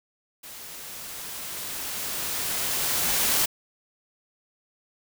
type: noise with level ramp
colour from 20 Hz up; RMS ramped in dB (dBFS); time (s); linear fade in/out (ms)
white; -42 to -22; 0.43-3.46; 10
effects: none